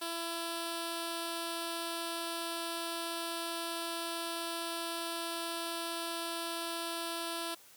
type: tone with notch filter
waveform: 5% pulse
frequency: 335.4 Hz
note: E4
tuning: 30 cents sharp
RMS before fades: -38 dBFS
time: 0.01-7.55 s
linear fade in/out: 10 ms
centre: 2100 Hz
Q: 1.4
effects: white hiss -58 dBFS RMS until 7.76 s + high-pass 150 Hz 12 dB/octave